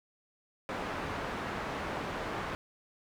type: low-pass noise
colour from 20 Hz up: white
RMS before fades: -37 dBFS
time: 0.69-2.55 s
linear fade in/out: 0 ms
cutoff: 1300 Hz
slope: 12 dB/octave
effects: none